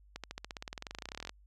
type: accelerating click train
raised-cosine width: 0.2 ms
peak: -23 dBFS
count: 27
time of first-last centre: 0.16-1.294 s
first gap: 77 ms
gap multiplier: 0.95
effects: added 50 Hz sine -58 dBFS peak until 1.46 s